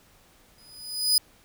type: tone with exponential growth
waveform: sawtooth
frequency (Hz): 4978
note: D#8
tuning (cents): 0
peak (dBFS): -13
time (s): 0.58-1.18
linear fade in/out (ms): 2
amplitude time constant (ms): 130
effects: pink hiss -58 dBFS RMS until 1.44 s